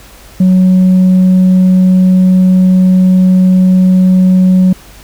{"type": "tone with tanh clipping", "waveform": "sine", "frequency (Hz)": 185, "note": "F#3", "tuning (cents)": 0, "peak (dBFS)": -4, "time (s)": [0.4, 4.73], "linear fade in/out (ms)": 5, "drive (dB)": 1, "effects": ["added 50 Hz sine -38 dBFS peak until 5.03 s", "pink hiss -37 dBFS RMS until 5.03 s"]}